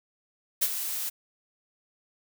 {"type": "noise with ADSR envelope", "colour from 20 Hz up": "blue", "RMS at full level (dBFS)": -22, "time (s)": [0.61, 1.1], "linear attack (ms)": 17, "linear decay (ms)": 47, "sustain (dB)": -10, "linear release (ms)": 13, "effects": []}